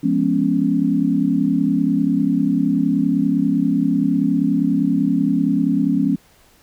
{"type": "chord", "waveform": "sine", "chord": "C# dominant seventh", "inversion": "first", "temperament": "equal with one note detuned", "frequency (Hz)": [172.41, 207.7, 246.9, 277.2], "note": ["E#3", "G#3", "B3", "C#4"], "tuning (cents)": [-22, 0, 0, 0], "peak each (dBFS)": [-22, -21, -21, -18], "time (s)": [0.03, 6.16], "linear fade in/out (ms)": 10, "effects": ["pink hiss -53 dBFS RMS until 6.62 s"]}